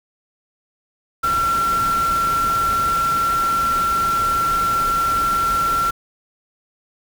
sine tone in noise, 1359 Hz, F6, 48 cents flat, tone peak -16 dBFS, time 1.23-5.91 s, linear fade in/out 10 ms, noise pink, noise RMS -29 dBFS, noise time 1.23-5.91 s, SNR +10 dB, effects none

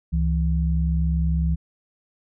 sine tone pair together, 68.4 / 164.53 Hz, C#2 / E3, -23 / -3 cents, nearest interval octave + minor third, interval 1520 cents, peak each -20 / -23 dBFS, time 0.12-1.56 s, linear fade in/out 20 ms, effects none

